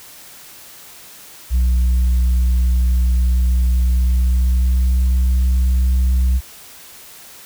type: tone with pitch glide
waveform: sine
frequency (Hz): 61.74 to 63.37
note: B1 to B1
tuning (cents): 0 to +45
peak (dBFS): -9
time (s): 1.5-6.41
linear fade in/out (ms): 50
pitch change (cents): +45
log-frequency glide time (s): 3.68-5.26
effects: tanh soft clip ceiling -11 dBFS + white hiss -40 dBFS RMS until 7.45 s